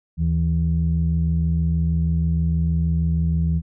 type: tone pair together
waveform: sine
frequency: 77.16 / 163.5 Hz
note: D#2 / E3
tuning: -14 / -14 cents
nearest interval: octave + minor second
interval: 1300 cents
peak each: -19 dBFS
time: 0.17-3.62 s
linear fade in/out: 50 ms
effects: tanh soft clip ceiling -11 dBFS